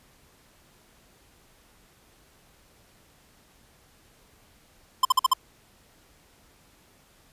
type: tone bursts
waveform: square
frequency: 1040 Hz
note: C6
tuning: 11 cents flat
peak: -16 dBFS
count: 5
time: 5.03-5.335 s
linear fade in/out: 5 ms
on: 21 ms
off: 50 ms
effects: pink hiss -59 dBFS RMS until 7.32 s + resampled to 32000 Hz